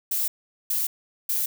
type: noise bursts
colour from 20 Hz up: violet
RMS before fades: -25 dBFS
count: 3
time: 0.11-1.46 s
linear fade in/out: 5 ms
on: 170 ms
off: 420 ms
effects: none